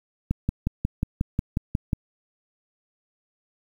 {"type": "click train", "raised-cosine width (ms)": 5, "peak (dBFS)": -10, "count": 10, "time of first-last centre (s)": [0.31, 1.932], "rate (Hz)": 5.55, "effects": ["8-bit"]}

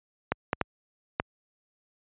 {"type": "clicks", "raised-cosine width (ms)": 0.5, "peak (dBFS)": -9, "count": 4, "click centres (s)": [0.32, 0.531, 0.613, 1.199], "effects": ["high-pass 60 Hz 12 dB/octave", "resampled to 8000 Hz"]}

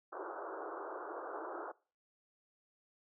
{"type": "band-pass noise", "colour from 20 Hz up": "pink", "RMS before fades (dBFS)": -44, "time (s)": [0.12, 1.72], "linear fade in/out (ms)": 10, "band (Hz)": [320, 1500], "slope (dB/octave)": 96, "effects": ["noise-tail reverb RT60 0.4 s tail -24 dB re dry"]}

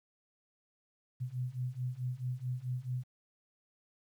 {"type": "beating tone pair", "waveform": "sine", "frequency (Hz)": [123.47, 128.07], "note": ["B2", "C3"], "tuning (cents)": [0, -37], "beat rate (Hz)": 4.6, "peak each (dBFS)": [-38, -37], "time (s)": [1.2, 3.04], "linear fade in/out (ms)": 20, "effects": ["11-bit"]}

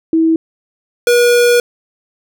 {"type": "tone pair in turn", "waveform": ["sine", "square"], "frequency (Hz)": [324.2, 481.8], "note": ["E4", "B4"], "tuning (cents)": [-29, -43], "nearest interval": "perfect fifth", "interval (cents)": 686, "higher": "second", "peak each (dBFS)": -8, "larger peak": "neither", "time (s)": [[0.13, 0.36], [1.07, 1.6]], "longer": "second", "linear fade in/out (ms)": 2, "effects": []}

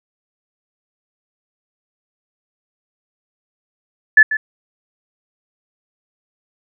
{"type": "tone with echo", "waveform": "sine", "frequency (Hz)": 1734, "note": "A6", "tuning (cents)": -26, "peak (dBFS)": -3, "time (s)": [4.17, 4.23], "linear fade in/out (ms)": 5, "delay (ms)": 140, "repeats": 1, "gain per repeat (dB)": -13, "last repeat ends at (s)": 4.37, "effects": []}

